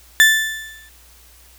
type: tone with exponential decay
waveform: 35% pulse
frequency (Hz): 1760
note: A6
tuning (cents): 0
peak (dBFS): -4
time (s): 0.2-0.89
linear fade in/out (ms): 0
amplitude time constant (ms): 150
effects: added 60 Hz sine -49 dBFS peak until 1.58 s + white hiss -49 dBFS RMS until 1.58 s